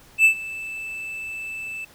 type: tone with ADSR envelope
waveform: triangle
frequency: 2637 Hz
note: E7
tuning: in tune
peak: -8 dBFS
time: 0.18-1.85 s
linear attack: 66 ms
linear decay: 94 ms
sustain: -20 dB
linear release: 8 ms
effects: pink hiss -51 dBFS RMS until 1.94 s